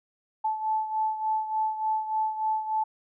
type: beating tone pair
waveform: sine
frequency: 870 / 873.4 Hz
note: A5 / A5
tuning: -20 / -13 cents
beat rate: 3.4 Hz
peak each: -26 / -32 dBFS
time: 0.44-2.84 s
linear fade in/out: 10 ms
effects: none